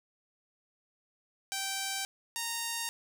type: tone pair in turn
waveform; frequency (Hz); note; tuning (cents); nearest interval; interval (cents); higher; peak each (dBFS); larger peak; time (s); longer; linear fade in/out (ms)
5% pulse; 779 / 926.4; G5 / A#5; -11 / -11; minor third; 300; second; -21; neither; 1.52-2.05 / 2.36-2.89; neither; 0
effects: none